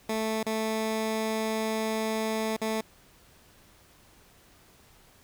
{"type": "tone with dropouts", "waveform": "15% pulse", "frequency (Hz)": 220, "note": "A3", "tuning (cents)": 0, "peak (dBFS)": -21, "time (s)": [0.09, 2.81], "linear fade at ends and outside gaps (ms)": 5, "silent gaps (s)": [[0.431, 0.463], [2.566, 2.614]], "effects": ["pink hiss -58 dBFS RMS until 5.23 s"]}